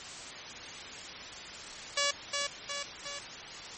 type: tone with echo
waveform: 5% pulse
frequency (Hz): 570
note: C#5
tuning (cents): +48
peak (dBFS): -15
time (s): 1.97-2.11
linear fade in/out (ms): 5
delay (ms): 360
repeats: 3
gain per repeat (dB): -4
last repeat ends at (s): 3.19
effects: white hiss -43 dBFS RMS until 3.77 s + MP3 32 kbps